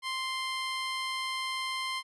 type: tone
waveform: 15% pulse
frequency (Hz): 1046.5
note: C6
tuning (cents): 0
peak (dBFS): -25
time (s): 0.02-2.03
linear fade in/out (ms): 50
effects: resampled to 22050 Hz